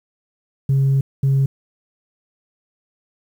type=tone bursts at uneven times; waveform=sine; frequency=136.2 Hz; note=C#3; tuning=30 cents flat; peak=-11 dBFS; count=2; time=0.69-1.01 / 1.23-1.46 s; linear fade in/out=5 ms; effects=tanh soft clip ceiling -11 dBFS + 8-bit